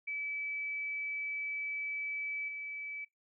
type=tone with level steps; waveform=sine; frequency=2300 Hz; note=D7; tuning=37 cents flat; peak=-35 / -39 dBFS; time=0.07-3.05 s; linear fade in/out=10 ms; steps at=2.48 s; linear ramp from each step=5 ms; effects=noise-tail reverb RT60 0.2 s tail -23 dB re dry